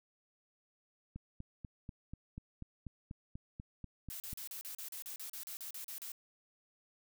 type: click train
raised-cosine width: 5 ms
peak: -32 dBFS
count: 14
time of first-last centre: 1.16-4.331 s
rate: 4.1 Hz
type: noise bursts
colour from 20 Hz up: blue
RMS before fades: -45 dBFS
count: 15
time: 4.1-6.118 s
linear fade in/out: 0 ms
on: 100 ms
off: 37 ms
effects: none